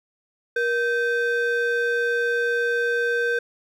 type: ring-modulated tone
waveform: triangle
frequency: 1013 Hz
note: B5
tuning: 44 cents sharp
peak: -15 dBFS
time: 0.56-3.39 s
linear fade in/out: 5 ms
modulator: 539 Hz
effects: none